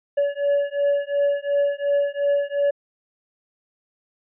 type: beating tone pair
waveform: triangle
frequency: 568 / 570.8 Hz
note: C#5 / D5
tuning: +42 / -49 cents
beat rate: 2.8 Hz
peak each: -20 dBFS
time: 0.17-2.71 s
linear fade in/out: 10 ms
effects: resampled to 8000 Hz